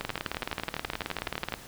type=two click trains; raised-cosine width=0.3 ms; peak=-15 / -14 dBFS; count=19 / 29; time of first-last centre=0.01-1.523 / 0.05-1.539 s; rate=11.9 / 18.8 Hz; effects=pink hiss -47 dBFS RMS until 1.67 s